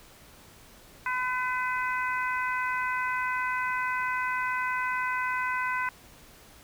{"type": "harmonic tone", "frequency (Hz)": 505, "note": "B4", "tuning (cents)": 39, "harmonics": [2, 3, 4, 5], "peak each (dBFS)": [-30, -31, -34, -38], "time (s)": [1.06, 5.89], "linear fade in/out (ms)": 2, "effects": ["pink hiss -53 dBFS RMS until 6.63 s"]}